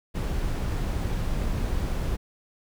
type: noise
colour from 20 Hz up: brown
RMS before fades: -27 dBFS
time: 0.14-2.17 s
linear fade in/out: 20 ms
effects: none